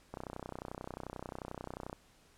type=click train; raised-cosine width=1 ms; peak=-27 dBFS; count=57; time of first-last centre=0.14-1.929 s; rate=31.3 Hz; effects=pink hiss -65 dBFS RMS until 2.37 s + low-pass 11000 Hz 12 dB/octave